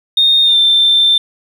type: tone with pitch glide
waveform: triangle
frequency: 3680 to 3567 Hz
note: A#7 to A7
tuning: -23 to +23 cents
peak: -4 dBFS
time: 0.17-1.18 s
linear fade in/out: 5 ms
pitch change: -54 cents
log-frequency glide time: 0.43-0.57 s
effects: tanh soft clip ceiling -5 dBFS